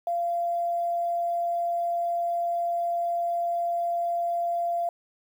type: tone with quantisation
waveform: sine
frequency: 689 Hz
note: F5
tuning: 24 cents flat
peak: -24 dBFS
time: 0.07-4.89 s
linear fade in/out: 2 ms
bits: 9
effects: none